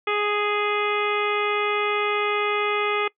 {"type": "harmonic tone with a mistuned harmonic", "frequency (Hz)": 415.3, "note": "G#4", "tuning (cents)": 0, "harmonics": [1, 2, 3, 4, 5, 6, 7, 8], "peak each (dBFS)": [-25, -31, -26, -37, -29, -30, -38, -36], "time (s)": [0.07, 3.08], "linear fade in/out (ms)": 5, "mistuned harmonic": 8, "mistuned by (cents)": 21, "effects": ["noise-tail reverb RT60 0.1 s tail -22 dB re dry"]}